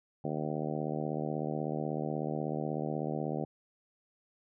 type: harmonic tone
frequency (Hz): 76.3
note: D#2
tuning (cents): -33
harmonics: 2 / 3 / 4 / 5 / 6 / 7 / 8 / 9 / 10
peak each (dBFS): -37 / -39 / -40 / -41 / -42 / -42 / -43 / -44 / -44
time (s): 0.24-3.45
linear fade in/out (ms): 5
effects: none